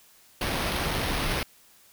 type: noise with sample-and-hold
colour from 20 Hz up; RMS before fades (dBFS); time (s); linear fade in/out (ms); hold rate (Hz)
pink; -28; 0.41-1.43; 2; 7350
effects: white hiss -57 dBFS RMS until 1.92 s